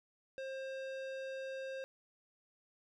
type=tone with low-pass filter; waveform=square; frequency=532 Hz; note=C5; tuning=29 cents sharp; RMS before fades=-43 dBFS; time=0.38-1.84 s; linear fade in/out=0 ms; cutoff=3800 Hz; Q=0.76; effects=none